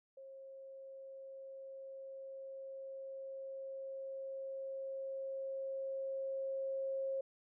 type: tone with level ramp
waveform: sine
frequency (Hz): 538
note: C5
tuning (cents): +48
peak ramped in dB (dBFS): -50 to -35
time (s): 0.17-7.21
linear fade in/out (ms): 5
effects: none